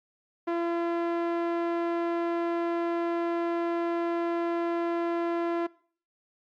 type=tone with low-pass filter; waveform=sawtooth; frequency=340 Hz; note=F4; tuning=46 cents flat; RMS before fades=-29 dBFS; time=0.47-5.67 s; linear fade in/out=10 ms; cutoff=1600 Hz; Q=0.77; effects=noise-tail reverb RT60 0.5 s tail -22 dB re dry + Opus 48 kbps